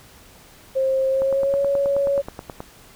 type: tone with pitch glide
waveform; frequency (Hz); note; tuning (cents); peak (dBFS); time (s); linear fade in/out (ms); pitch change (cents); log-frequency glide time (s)
sine; 531 to 558.7; C5 to C#5; +25 to +13; -17; 0.75-2.22; 20; +88; 1.1-1.61
type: click train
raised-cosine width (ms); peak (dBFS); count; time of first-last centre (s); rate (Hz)
1; -17; 14; 1.22-2.604; 9.39
effects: pink hiss -48 dBFS RMS until 2.95 s